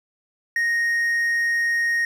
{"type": "tone", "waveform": "triangle", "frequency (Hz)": 1864.7, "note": "A#6", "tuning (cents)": 0, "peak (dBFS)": -17, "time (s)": [0.56, 2.05], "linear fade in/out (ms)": 2, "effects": []}